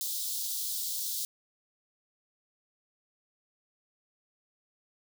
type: high-pass noise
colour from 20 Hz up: white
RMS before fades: -34 dBFS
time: 0.01-1.25 s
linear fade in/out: 0 ms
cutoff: 3500 Hz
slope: 48 dB/octave
effects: none